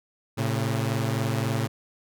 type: tone pair together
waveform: sawtooth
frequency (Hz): 111.85 / 135.5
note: A2 / C#3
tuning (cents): +29 / -39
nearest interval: minor third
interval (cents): 332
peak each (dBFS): -22 / -24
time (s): 0.37-1.68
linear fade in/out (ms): 20
effects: none